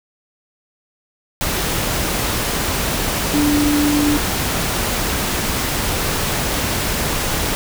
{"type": "tone in noise", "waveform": "sine", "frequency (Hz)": 293.7, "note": "D4", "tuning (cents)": 0, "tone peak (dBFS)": -14, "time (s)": [3.34, 4.17], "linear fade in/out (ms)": 0, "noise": "pink", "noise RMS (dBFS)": -20, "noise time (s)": [1.41, 7.55], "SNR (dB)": 3, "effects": []}